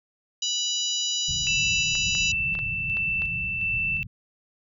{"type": "harmonic tone", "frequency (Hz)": 981, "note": "B5", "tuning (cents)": -12, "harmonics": [3, 4, 5, 6, 7], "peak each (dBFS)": [-28, -30, -34, -32, -32], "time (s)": [0.42, 2.32], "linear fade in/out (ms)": 5}
{"type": "low-pass noise", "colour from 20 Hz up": "white", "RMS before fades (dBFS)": -37, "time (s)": [1.28, 4.07], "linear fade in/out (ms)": 5, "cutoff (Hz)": 180, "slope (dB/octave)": 48}
{"type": "tone with tremolo", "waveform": "sine", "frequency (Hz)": 2663, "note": "E7", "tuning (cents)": 17, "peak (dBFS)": -23, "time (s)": [1.47, 4.03], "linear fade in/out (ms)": 0, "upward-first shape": "square", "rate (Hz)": 1.4, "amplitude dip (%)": 30}
{"type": "clicks", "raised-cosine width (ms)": 0.3, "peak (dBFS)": -22, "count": 6, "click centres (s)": [1.953, 2.151, 2.552, 2.59, 2.97, 3.22]}
{"effects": []}